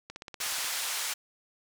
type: click train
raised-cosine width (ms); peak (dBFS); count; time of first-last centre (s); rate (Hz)
0.2; -24; 10; 0.1-0.645; 16.5
type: band-pass noise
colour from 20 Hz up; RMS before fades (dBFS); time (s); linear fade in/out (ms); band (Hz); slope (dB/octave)
white; -33; 0.4-1.14; 10; 820 to 9300; 12
effects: none